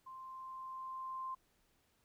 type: tone with level ramp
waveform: sine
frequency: 1046.5 Hz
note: C6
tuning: in tune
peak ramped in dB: -48 to -39 dBFS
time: 0.06-1.35 s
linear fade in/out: 10 ms
effects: pink hiss -75 dBFS RMS until 2.04 s